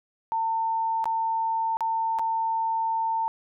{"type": "tone with dropouts", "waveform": "sine", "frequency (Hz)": 900, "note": "A5", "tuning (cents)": 39, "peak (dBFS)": -23, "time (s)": [0.32, 3.28], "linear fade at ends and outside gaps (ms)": 0, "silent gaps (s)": [[1.042, 1.056], [1.77, 1.807], [2.187, 2.194]], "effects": []}